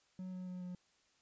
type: tone with pitch steps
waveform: triangle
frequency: 185 / 183.3 / 181.61 / 179.94 Hz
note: F#3 / F#3 / F#3 / F#3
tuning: 0 / -16 / -32 / -48 cents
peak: -40 dBFS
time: 0.19-0.75 s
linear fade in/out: 2 ms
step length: 140 ms
effects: white hiss -73 dBFS RMS until 1.21 s + resampled to 16000 Hz